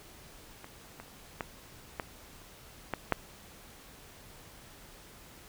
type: clicks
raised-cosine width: 0.5 ms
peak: -30 / -28 / -18 / -18 / -16 / -10 dBFS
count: 6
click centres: 0.644 / 1 / 1.408 / 1.998 / 2.937 / 3.123 s
effects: pink hiss -53 dBFS RMS until 5.48 s